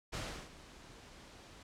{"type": "noise with ADSR envelope", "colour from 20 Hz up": "pink", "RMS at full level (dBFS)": -39, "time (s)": [0.12, 1.63], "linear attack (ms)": 22, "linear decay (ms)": 340, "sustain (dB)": -16, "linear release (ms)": 4, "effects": ["low-pass 7000 Hz 12 dB/octave"]}